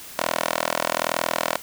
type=tone with high-pass filter; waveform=10% pulse; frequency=41.04 Hz; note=E1; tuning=7 cents flat; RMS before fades=-25 dBFS; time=0.19-1.57 s; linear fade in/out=0 ms; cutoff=680 Hz; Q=1.3; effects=white hiss -40 dBFS RMS until 1.62 s